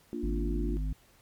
sine chord, Bb major, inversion none, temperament equal, 233.1 / 293.7 / 349.2 Hz, Bb3 / D4 / F4, 0 / 0 / 0 cents, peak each -37 dBFS, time 0.13-0.77 s, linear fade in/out 0 ms
harmonic tone, 51.1 Hz, G#1, 27 cents flat, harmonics 1 / 3 / 5, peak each -29 / -39 / -43 dBFS, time 0.23-0.93 s, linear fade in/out 5 ms
effects pink hiss -62 dBFS RMS until 1.21 s + MP3 96 kbps

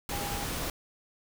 sine tone in noise, 811 Hz, G#5, 41 cents flat, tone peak -38 dBFS, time 0.12-0.44 s, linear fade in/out 2 ms, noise pink, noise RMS -34 dBFS, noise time 0.09-0.7 s, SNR -7 dB, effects none

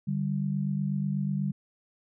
sine tone pair together, 146.83 / 195.02 Hz, D3 / G3, 0 / -9 cents, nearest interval perfect fourth, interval 491 cents, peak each -29 / -29 dBFS, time 0.07-1.52 s, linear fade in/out 10 ms, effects none

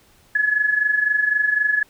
sine tone with amplitude modulation, 1700 Hz, G#6, 40 cents sharp, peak -13 dBFS, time 0.35-1.83 s, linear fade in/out 5 ms, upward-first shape sine, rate 23.9 Hz, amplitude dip 70%, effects pink hiss -55 dBFS RMS until 1.89 s

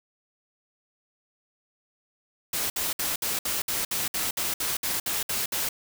white noise bursts, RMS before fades -28 dBFS, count 14, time 2.53-5.69 s, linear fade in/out 5 ms, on 170 ms, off 60 ms, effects none

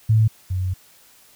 sine tone pair in turn, 110 / 92.5 Hz, A2 / F#2, 0 / 0 cents, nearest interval minor third, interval 300 cents, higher first, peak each -12 / -20 dBFS, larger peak first, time 0.09-0.28 / 0.5-0.74 s, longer second, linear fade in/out 10 ms, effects white hiss -52 dBFS RMS until 1.35 s

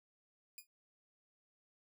5% pulse tone with exponential decay, 2454 Hz, D#7, 25 cents flat, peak -36 dBFS, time 0.58-0.67 s, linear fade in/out 1 ms, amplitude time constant 19 ms, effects none

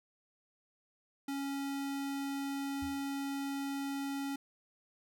square tone, 277.2 Hz, C#4, in tune, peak -36 dBFS, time 1.28-4.36 s, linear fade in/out 5 ms
sine tone with exponential decay, 80.4 Hz, E2, 43 cents flat, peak -40 dBFS, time 2.82-3.09 s, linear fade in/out 5 ms, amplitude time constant 57 ms
effects none

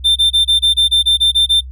triangle tone bursts, 3578 Hz, A7, 28 cents sharp, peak -7 dBFS, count 11, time 0.04-1.61 s, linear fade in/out 20 ms, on 120 ms, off 25 ms, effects noise-tail reverb RT60 0.1 s tail -24 dB re dry + added 64 Hz sine -27 dBFS peak until 1.71 s

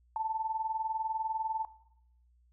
sine tone pair together, 880 / 900 Hz, A5 / A5, 0 / +39 cents, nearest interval unison, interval 39 cents, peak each -32 / -36 dBFS, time 0.16-1.65 s, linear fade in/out 2 ms, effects noise-tail reverb RT60 0.7 s tail -17 dB re dry + added 60 Hz sine -63 dBFS peak until 2.52 s

